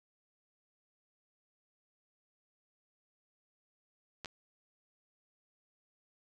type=clicks; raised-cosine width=0.2 ms; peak=-25 dBFS; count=2; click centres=4.247 / 4.258 s; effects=none